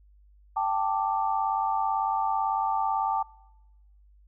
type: chord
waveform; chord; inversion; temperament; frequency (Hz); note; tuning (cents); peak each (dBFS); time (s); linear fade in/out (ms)
sine; G suspended second; none; just; 784 / 882 / 1176; G5 / A5 / D6; 0 / +4 / +2; -28 / -27 / -31; 0.56-3.23; 10
effects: noise-tail reverb RT60 1.0 s tail -25 dB re dry + added 50 Hz sine -54 dBFS peak until 4.27 s